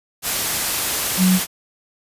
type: tone in noise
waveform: sine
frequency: 185 Hz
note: F#3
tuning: in tune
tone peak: -12 dBFS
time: 1.17-1.4 s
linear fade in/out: 50 ms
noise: white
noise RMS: -21 dBFS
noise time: 0.22-1.47 s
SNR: +6 dB
effects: resampled to 32000 Hz